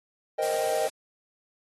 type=chord; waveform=triangle; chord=C minor seventh; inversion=third; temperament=equal; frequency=466.2 / 523.3 / 622.3 / 784 Hz; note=Bb4 / C5 / Eb5 / G5; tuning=0 / 0 / 0 / 0 cents; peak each=-29 / -30 / -26 / -30 dBFS; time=0.38-0.88 s; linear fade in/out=10 ms
type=high-pass noise; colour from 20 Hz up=white; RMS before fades=-37 dBFS; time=0.42-0.9 s; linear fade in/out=10 ms; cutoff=120 Hz; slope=12 dB/octave
effects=AAC 32 kbps